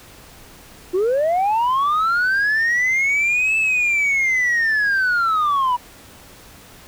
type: linear two-way sweep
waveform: sine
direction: up then down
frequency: 345.8 to 2637 to 958 Hz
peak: -13 dBFS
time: 0.93-5.77 s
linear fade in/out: 20 ms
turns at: 3.57 s
effects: tanh soft clip ceiling -14 dBFS + pink hiss -44 dBFS RMS until 6.87 s